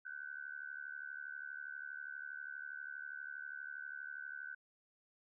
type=tone with amplitude modulation; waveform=sine; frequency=1515 Hz; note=F#6; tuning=40 cents sharp; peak=-40 dBFS; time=0.05-4.55 s; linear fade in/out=10 ms; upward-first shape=sine; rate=72.4 Hz; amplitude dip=90%; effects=none